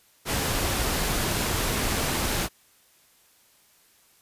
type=noise; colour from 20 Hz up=pink; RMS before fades=-26 dBFS; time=0.25-2.49 s; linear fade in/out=50 ms; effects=white hiss -60 dBFS RMS until 4.21 s + resampled to 32000 Hz